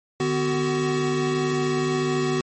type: tone cluster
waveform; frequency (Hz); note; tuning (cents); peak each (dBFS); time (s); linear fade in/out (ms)
square; 149.7 / 251.4 / 375.4; D3 / B3 / F#4; +33 / +31 / +25; -28 / -28 / -24; 0.2-2.41; 2
effects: MP3 32 kbps